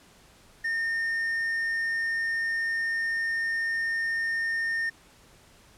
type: tone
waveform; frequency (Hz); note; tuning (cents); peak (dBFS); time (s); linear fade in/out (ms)
triangle; 1824; A#6; -38; -24; 0.64-4.9; 10
effects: pink hiss -56 dBFS RMS until 5.77 s + low-pass 11000 Hz 12 dB/octave